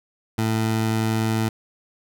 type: tone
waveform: 20% pulse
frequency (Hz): 111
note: A2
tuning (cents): +16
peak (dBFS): -15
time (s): 0.38-1.49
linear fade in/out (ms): 5
effects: none